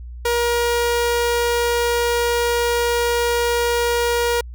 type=tone; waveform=sawtooth; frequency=475.1 Hz; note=A#4; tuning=33 cents sharp; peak=-13 dBFS; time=0.25-4.41 s; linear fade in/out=5 ms; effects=added 60 Hz sine -31 dBFS peak until 4.54 s